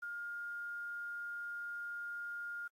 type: tone with quantisation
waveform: sine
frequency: 1414 Hz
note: F6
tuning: 21 cents sharp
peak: -40 dBFS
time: 0.02-2.68 s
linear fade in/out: 10 ms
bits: 11
effects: AAC 48 kbps